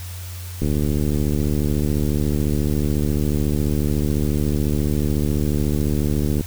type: click train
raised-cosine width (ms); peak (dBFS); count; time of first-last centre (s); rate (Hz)
3; -9; 430; 0.62-6.409; 74.1
effects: added 90 Hz sine -30 dBFS peak until 6.46 s + white hiss -39 dBFS RMS until 6.46 s